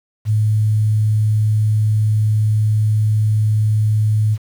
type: tone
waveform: sine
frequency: 107.4 Hz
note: A2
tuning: 41 cents flat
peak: -12 dBFS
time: 0.25-4.38 s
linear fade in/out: 50 ms
effects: 7-bit